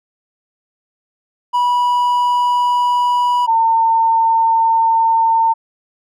triangle / sine tone pair in turn, 977 / 905.7 Hz, B5 / A5, -19 / +50 cents, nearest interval minor second, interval 131 cents, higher first, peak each -10 dBFS, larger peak neither, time 1.53-3.47 / 3.47-5.54 s, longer second, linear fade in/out 20 ms, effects none

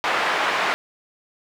pink band-pass noise, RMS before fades -22 dBFS, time 0.04-0.74 s, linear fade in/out 0 ms, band 750 to 2300 Hz, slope 12 dB/octave, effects none

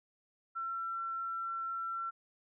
sine tone, 1351 Hz, E6, 42 cents sharp, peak -35 dBFS, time 0.55-2.11 s, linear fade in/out 20 ms, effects none

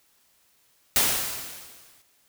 white noise with exponential decay, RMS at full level -19 dBFS, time 0.96-2.02 s, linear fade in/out 1 ms, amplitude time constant 230 ms, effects white hiss -64 dBFS RMS until 2.28 s

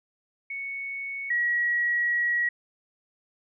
sine tone pair in turn, 2217 / 1913.8 Hz, C#7 / A#6, 0 / +45 cents, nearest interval minor third, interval 255 cents, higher first, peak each -31 / -22 dBFS, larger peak second, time 0.5-1.3 / 1.3-2.49 s, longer second, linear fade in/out 5 ms, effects none

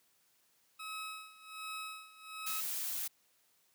20% pulse tone with tremolo, 1282 Hz, E6, 49 cents flat, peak -35 dBFS, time 0.79-2.61 s, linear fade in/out 10 ms, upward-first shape sine, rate 1.3 Hz, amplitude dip 85%
blue noise, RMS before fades -38 dBFS, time 2.46-3.08 s, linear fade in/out 10 ms
effects white hiss -72 dBFS RMS until 3.74 s + high-pass 100 Hz 12 dB/octave

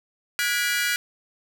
sawtooth chord, G# half-diminished seventh, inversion third, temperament equal with one note detuned, 1446.2 / 1661.2 / 1975.5 / 2349 Hz, F#6 / G#6 / B6 / D7, -40 / 0 / 0 / 0 cents, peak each -22 / -25 / -25 / -26 dBFS, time 0.39-0.96 s, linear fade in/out 0 ms, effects none

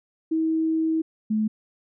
sine tone pair in turn, 320.8 / 215.9 Hz, E4 / A3, -47 / -33 cents, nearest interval perfect fifth, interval 686 cents, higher first, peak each -20 dBFS, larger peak neither, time 0.31-1.02 / 1.3-1.48 s, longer first, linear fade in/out 10 ms, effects none

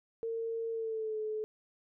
sine tone with pitch glide, 455.5 to 431.2 Hz, A#4 to A4, -40 to -35 cents, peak -33 dBFS, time 0.23-1.44 s, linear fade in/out 0 ms, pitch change -95 cents, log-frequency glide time 0.71-1.18 s, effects none

